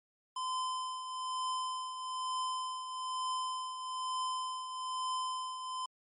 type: tone with tremolo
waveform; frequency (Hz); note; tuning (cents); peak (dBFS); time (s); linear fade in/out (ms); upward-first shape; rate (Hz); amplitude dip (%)
square; 1026; C6; -34; -33; 0.36-5.86; 5; triangle; 1.1; 60
effects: MP3 48 kbps

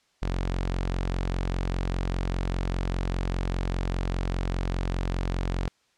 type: tone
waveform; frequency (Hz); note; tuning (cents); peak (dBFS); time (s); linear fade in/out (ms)
sawtooth; 44.99; F#1; -48; -22; 0.22-5.68; 0
effects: white hiss -67 dBFS RMS until 5.97 s + low-pass 6000 Hz 12 dB/octave

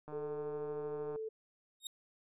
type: click train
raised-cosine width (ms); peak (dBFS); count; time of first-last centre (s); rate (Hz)
1; -35; 164; 0.08-1.159; 151
type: tone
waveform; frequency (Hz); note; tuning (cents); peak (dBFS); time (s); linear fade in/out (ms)
sine; 440; A4; 0; -38; 0.12-1.29; 10
type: tone with exponential growth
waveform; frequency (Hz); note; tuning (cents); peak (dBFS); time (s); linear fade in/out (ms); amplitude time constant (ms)
sawtooth; 3729; A#7; 0; -33; 1.8-1.87; 2; 15
effects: resampled to 32000 Hz

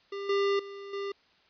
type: tone with level steps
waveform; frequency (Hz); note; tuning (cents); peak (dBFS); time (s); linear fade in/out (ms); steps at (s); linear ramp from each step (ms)
square; 398.5; G4; +28; -35 / -25 / -41 / -33; 0.12-1.12; 5; 0.29 / 0.59 / 0.93; 5
effects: white hiss -64 dBFS RMS until 1.49 s + resampled to 11025 Hz

